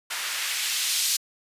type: noise with band-pass filter sweep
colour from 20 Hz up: blue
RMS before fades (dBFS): -27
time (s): 0.1-1.17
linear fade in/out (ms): 10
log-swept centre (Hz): 1400 to 4600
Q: 0.99
effects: resampled to 32000 Hz